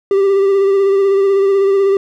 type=tone with vibrato; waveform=triangle; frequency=393.1 Hz; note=G4; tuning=5 cents sharp; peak=-7 dBFS; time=0.11-1.97 s; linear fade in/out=2 ms; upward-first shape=sine; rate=16 Hz; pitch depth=27 cents each way; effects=none